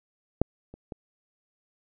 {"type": "clicks", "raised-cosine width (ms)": 2, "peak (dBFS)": [-7, -30, -23], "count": 3, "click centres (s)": [0.416, 0.74, 0.922], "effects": []}